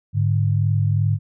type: tone pair together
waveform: sine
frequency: 103.93 / 146.7 Hz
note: G#2 / D3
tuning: +2 / -2 cents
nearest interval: tritone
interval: 596 cents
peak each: -17 / -21 dBFS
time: 0.13-1.19 s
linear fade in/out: 50 ms
effects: none